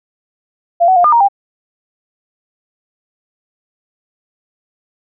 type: tone with pitch steps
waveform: sine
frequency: 687 / 750 / 706 / 1208 / 937 / 797 Hz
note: F5 / F#5 / F5 / D6 / A#5 / G5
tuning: -29 / +23 / +19 / +48 / +9 / +28 cents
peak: -6 dBFS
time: 0.8-1.286 s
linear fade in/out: 20 ms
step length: 81 ms
effects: none